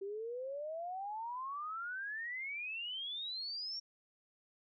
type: exponential sweep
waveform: sine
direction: up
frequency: 385.3 to 5600 Hz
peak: -39 dBFS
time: 0.01-3.8 s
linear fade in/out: 10 ms
effects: none